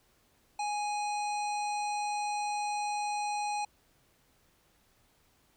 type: harmonic tone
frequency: 830.6 Hz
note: G#5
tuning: in tune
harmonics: 1 / 3 / 5 / 7 / 9 / 10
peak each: -31 / -41 / -45 / -48 / -50 / -51 dBFS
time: 0.59-3.65 s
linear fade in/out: 5 ms
effects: pink hiss -68 dBFS RMS until 5.56 s